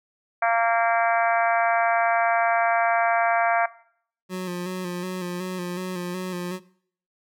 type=harmonic tone; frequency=230.4 Hz; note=A#3; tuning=20 cents flat; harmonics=3 / 4 / 5 / 6 / 7 / 8 / 9 / 10; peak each=-21 / -28 / -28 / -28 / -28 / -35 / -34 / -33 dBFS; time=0.42-3.66 s; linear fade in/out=5 ms
type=tone with vibrato; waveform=25% pulse; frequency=180.8 Hz; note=F#3; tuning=40 cents flat; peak=-24 dBFS; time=4.29-6.6 s; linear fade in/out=50 ms; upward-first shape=square; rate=2.7 Hz; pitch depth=34 cents each way
effects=noise-tail reverb RT60 0.6 s tail -20 dB re dry